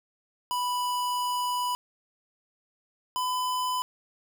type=tone pair in turn; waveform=square; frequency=987.8 / 1005.1 Hz; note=B5 / B5; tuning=0 / +30 cents; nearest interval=unison; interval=30 cents; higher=second; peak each=-27 dBFS; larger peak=neither; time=0.51-1.75 / 3.16-3.82 s; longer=first; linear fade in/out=0 ms; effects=none